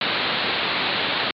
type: low-pass noise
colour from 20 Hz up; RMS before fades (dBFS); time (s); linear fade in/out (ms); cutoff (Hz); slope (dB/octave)
white; -23; 0.01-1.31; 2; 4300; 96
effects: high-pass 150 Hz 12 dB/octave + MP3 96 kbps